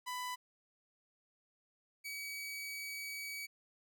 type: tone pair in turn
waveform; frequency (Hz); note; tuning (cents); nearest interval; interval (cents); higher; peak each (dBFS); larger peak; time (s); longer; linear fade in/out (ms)
sawtooth; 997 / 2273; B5 / C#7; +16 / +43; octave + major second; 1427; second; -35 / -38; first; 0.06-0.36 / 2.04-3.47; second; 20
effects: none